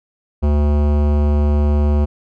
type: tone with hard clipping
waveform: sine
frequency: 73.42 Hz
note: D2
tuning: in tune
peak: -14 dBFS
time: 0.42-2.06 s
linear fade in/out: 20 ms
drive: 18 dB
effects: none